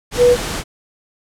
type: tone in noise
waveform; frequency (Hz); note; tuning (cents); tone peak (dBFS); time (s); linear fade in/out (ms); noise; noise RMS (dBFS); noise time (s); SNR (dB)
sine; 488.2; B4; -20; -7; 0.17-0.37; 50; pink; -23; 0.11-0.64; +13
effects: low-pass 10000 Hz 12 dB/octave